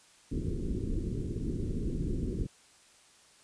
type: low-pass noise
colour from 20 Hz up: pink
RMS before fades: -33 dBFS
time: 0.31-2.47 s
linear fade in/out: 10 ms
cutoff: 410 Hz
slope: 48 dB/octave
effects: white hiss -60 dBFS RMS until 3.43 s + resampled to 22050 Hz